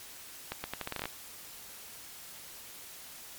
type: accelerating click train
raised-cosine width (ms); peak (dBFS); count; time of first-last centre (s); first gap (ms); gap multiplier
0.3; -18; 11; 0.52-1.056; 120; 0.8
effects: white hiss -48 dBFS RMS until 3.38 s + MP3 96 kbps